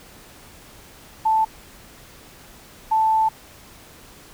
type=tone bursts at uneven times; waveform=sine; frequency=880 Hz; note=A5; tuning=in tune; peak=-15 dBFS; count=2; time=1.25-1.45 / 2.91-3.29 s; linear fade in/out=10 ms; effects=pink hiss -46 dBFS RMS until 4.33 s